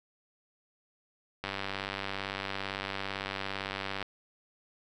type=click train; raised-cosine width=0.3 ms; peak=-18 dBFS; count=254; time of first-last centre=1.44-4.027 s; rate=97.8 Hz; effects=none